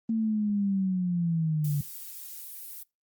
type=linear sweep; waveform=sine; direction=down; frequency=227 to 142.3 Hz; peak=-24 dBFS; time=0.09-1.81 s; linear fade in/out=5 ms
type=noise; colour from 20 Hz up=violet; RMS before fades=-41 dBFS; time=1.64-2.83 s; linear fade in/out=5 ms
effects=noise-tail reverb RT60 0.2 s tail -23 dB re dry + Opus 24 kbps